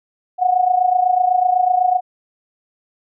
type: tone with amplitude modulation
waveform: sine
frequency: 731 Hz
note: F#5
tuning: 21 cents flat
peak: -9 dBFS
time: 0.38-2.01 s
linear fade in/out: 50 ms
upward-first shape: sine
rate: 28 Hz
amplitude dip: 75%
effects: none